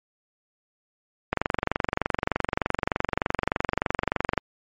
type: click train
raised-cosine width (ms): 0.5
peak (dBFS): -7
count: 72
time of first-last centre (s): 1.33-4.377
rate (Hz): 23.3
effects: MP3 48 kbps